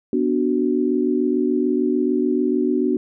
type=chord; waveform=sine; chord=B minor; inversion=none; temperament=equal with one note detuned; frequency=246.9 / 293.7 / 371.1 Hz; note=B3 / D4 / F#4; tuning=0 / 0 / +5 cents; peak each=-21 dBFS; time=0.13-2.97 s; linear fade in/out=2 ms; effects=none